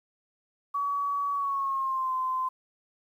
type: tone with pitch glide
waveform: sine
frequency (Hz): 1134 to 1033.9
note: C#6 to C6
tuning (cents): +39 to -21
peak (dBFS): -26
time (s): 0.74-2.49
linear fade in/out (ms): 10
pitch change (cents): -160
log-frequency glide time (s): 1.33-2.13
effects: 10-bit